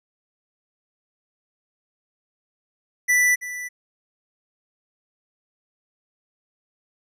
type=tone with echo; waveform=square; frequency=1977 Hz; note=B6; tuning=1 cent sharp; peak=-16 dBFS; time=3.08-3.36 s; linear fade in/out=20 ms; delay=330 ms; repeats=1; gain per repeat=-14 dB; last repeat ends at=3.69 s; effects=resampled to 32000 Hz